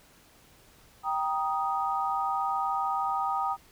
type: chord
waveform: sine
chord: Eb major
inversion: first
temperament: equal with one note detuned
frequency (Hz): 784 / 943.2 / 1244.5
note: G5 / Bb5 / Eb6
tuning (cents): 0 / +20 / 0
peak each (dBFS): -30 / -32 / -30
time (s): 1.03-3.57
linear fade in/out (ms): 50
effects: pink hiss -58 dBFS RMS until 3.71 s